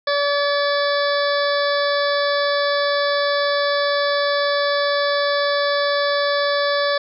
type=harmonic tone with a mistuned harmonic; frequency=573 Hz; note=D5; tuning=43 cents flat; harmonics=1 / 2 / 3 / 4 / 6 / 7 / 8 / 9; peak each=-19 / -24 / -24 / -35 / -29 / -31 / -30 / -33 dBFS; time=0.07-6.98 s; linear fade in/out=5 ms; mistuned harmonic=6; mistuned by=+16 cents; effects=none